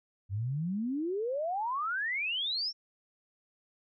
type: exponential sweep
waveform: sine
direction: up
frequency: 92.5 to 5588 Hz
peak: -30 dBFS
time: 0.29-2.73 s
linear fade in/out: 50 ms
effects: none